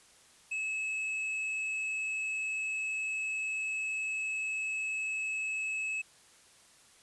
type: tone with hard clipping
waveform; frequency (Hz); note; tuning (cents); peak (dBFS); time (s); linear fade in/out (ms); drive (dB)
triangle; 2589; E7; -32; -33; 0.51-6.02; 10; 7
effects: white hiss -60 dBFS RMS until 7.02 s + resampled to 24000 Hz